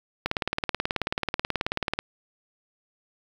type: click train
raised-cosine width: 0.3 ms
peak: -9 dBFS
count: 33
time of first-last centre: 0.26-1.99 s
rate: 18.5 Hz
effects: 7-bit